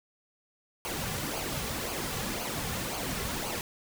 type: noise with flanger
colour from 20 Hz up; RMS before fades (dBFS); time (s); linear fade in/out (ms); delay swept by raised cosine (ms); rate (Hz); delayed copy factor
pink; -34; 0.85-3.61; 0; 0.54 to 3.24; 1.9; -0.6
effects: none